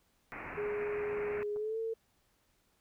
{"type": "low-pass noise", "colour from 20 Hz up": "white", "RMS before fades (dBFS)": -44, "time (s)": [0.32, 1.43], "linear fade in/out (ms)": 0, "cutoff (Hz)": 2500, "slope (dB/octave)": 96}
{"type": "tone with pitch glide", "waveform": "sine", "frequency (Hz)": [415.3, 450.3], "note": ["G#4", "A4"], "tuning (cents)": [0, 40], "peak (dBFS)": -33, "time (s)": [0.57, 1.94], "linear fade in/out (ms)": 10, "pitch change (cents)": 140, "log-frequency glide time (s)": [1.54, 1.79]}
{"type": "clicks", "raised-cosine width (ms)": 1, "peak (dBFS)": [-38, -40], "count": 2, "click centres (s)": [1.561, 1.569]}
{"effects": ["pink hiss -73 dBFS RMS until 2.8 s"]}